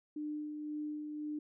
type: tone with tremolo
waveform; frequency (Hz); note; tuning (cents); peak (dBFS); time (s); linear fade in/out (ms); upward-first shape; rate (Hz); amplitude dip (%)
sine; 300.4; D4; +39; -36; 0.16-1.39; 5; sine; 1.9; 35
effects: none